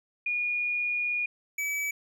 sine / square tone pair in turn, 2441 / 2291 Hz, D#7 / D7, -34 / -44 cents, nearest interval minor second, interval 110 cents, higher first, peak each -26 / -29 dBFS, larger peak first, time 0.26-1.26 / 1.58-1.91 s, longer first, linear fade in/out 5 ms, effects none

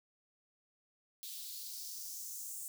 blue noise with high-pass filter sweep, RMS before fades -45 dBFS, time 1.23-2.68 s, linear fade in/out 0 ms, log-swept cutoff 3500 to 7900 Hz, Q 2.8, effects none

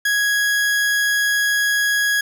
40% pulse tone, 1661.2 Hz, G#6, in tune, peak -15 dBFS, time 0.05-2.21 s, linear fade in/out 5 ms, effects none

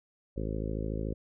harmonic tone, 53.6 Hz, A1, 45 cents flat, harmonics 1 / 2 / 3 / 4 / 5 / 6 / 7 / 8 / 9 / 10, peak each -35 / -38 / -40 / -41 / -42 / -43 / -43 / -44 / -45 / -45 dBFS, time 0.36-1.14 s, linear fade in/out 10 ms, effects none

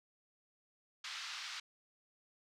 white band-pass noise, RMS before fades -45 dBFS, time 1.04-1.6 s, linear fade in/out 5 ms, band 1100 to 5100 Hz, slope 24 dB/octave, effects none

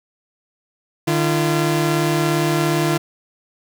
sawtooth tone pair together, 152.1 / 341.5 Hz, D#3 / F4, -39 / -39 cents, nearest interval octave + major second, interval 1400 cents, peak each -15 dBFS, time 1.07-2.98 s, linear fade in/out 10 ms, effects none

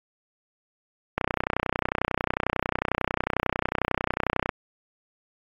click train, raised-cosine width 0.5 ms, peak -8 dBFS, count 104, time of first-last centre 1.18-4.492 s, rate 31.1 Hz, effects AAC 32 kbps

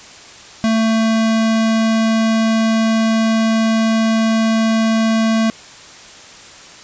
square tone, 223.1 Hz, A3, 24 cents sharp, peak -13 dBFS, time 0.64-5.5 s, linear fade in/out 0 ms, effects white hiss -38 dBFS RMS until 6.83 s + resampled to 16000 Hz

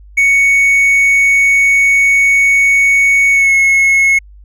triangle tone with pitch glide, 2225 to 2180 Hz, C#7 to C#7, +6 to -29 cents, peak -5 dBFS, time 0.17-4.19 s, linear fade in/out 10 ms, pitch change -35 cents, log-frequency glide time 3.32-3.53 s, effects added 50 Hz sine -35 dBFS peak until 4.44 s

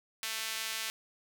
sawtooth tone with high-pass filter, 222 Hz, A3, 16 cents sharp, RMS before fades -37 dBFS, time 0.23-0.9 s, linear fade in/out 0 ms, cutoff 2400 Hz, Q 0.83, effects none

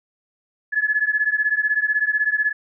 sine beating tone pair, 1703 / 1719 Hz, G#6 / A6, +43 / -41 cents, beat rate 16 Hz, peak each -20 / -21 dBFS, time 0.72-2.53 s, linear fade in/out 20 ms, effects none

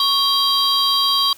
triangle tone cluster, 1106 / 3197 / 3847 / 4719 Hz, C#6 / G7 / B7 / D8, -4 / +33 / -46 / +7 cents, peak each -18 dBFS, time 0-1.33 s, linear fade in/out 2 ms, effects tanh soft clip ceiling -6 dBFS + white hiss -45 dBFS RMS until 1.37 s

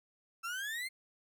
35% pulse exponential sweep, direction up, 1323 to 2135 Hz, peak -35 dBFS, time 0.43-0.89 s, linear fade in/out 20 ms, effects none

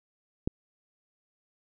click, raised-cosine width 3 ms, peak -14 dBFS, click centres 0.475 s, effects none

